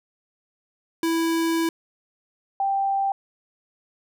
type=tone pair in turn; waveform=square / sine; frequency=329.6 / 785.7 Hz; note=E4 / G5; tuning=0 / +4 cents; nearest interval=octave + minor third; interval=1504 cents; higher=second; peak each=-21 / -20 dBFS; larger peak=second; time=1.03-1.69 / 2.6-3.12 s; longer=first; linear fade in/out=2 ms; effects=none